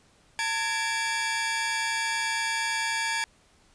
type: tone cluster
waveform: sawtooth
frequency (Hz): 901 / 1673 / 2323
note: A5 / G#6 / D7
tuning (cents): +41 / +12 / -20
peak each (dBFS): -27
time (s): 0.39-3.24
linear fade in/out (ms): 0
effects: pink hiss -61 dBFS RMS until 3.74 s + resampled to 22050 Hz